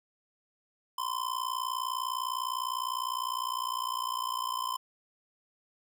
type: tone with amplitude modulation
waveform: square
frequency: 1031 Hz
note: C6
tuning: 26 cents flat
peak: -28 dBFS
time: 0.98-4.77 s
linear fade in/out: 5 ms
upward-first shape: sine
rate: 59.9 Hz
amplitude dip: 90%
effects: none